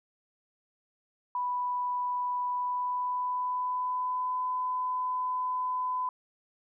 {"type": "tone with pitch glide", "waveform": "sine", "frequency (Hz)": [987.8, 1007.4], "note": ["B5", "B5"], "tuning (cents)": [0, 34], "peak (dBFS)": -28, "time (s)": [1.35, 6.09], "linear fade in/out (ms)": 2, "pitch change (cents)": 34, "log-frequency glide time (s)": [2.5, 4.4], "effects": []}